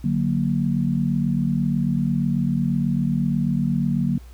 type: chord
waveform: sine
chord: D augmented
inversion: none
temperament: equal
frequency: 146.83 / 185 / 233.1 Hz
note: D3 / F#3 / A#3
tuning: 0 / 0 / 0 cents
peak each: -23 dBFS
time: 0.04-4.18 s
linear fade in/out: 5 ms
effects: added 60 Hz sine -39 dBFS peak until 4.33 s + pink hiss -54 dBFS RMS until 4.33 s